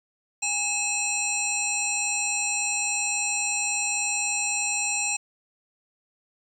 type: harmonic tone with a mistuned harmonic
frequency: 819 Hz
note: G#5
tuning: 24 cents flat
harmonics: 1 / 3 / 5 / 7 / 9 / 10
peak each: -35 / -28 / -38 / -34 / -28 / -33 dBFS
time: 0.42-5.17 s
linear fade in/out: 10 ms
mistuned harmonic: 3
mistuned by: +93 cents
effects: 9-bit